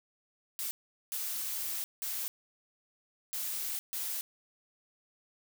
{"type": "noise bursts at uneven times", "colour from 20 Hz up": "blue", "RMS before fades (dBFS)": -36, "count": 5, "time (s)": [[0.59, 0.71], [1.12, 1.84], [2.02, 2.28], [3.33, 3.79], [3.93, 4.21]], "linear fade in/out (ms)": 0, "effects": []}